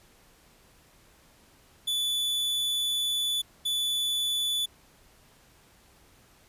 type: tone bursts at uneven times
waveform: 45% pulse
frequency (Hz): 3470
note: A7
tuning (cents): -25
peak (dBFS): -26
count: 2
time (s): 1.87-3.42 / 3.65-4.66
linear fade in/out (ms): 10
effects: pink hiss -59 dBFS RMS until 6.48 s + resampled to 32000 Hz